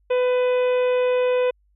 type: harmonic tone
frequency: 499.9 Hz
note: B4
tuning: 21 cents sharp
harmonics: 1 / 2 / 3 / 4 / 5 / 6 / 7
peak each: -17 / -31 / -37 / -39 / -34 / -43 / -44 dBFS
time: 0.1-1.51 s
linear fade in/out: 10 ms
effects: added 50 Hz sine -59 dBFS peak until 1.75 s